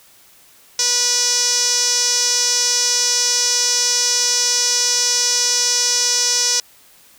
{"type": "tone with band-pass filter", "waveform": "sawtooth", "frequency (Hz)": 488.4, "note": "B4", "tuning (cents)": -19, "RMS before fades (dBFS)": -17, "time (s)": [0.79, 6.6], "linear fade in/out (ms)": 2, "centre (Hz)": 5700, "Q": 5.3, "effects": ["white hiss -49 dBFS RMS until 7.18 s"]}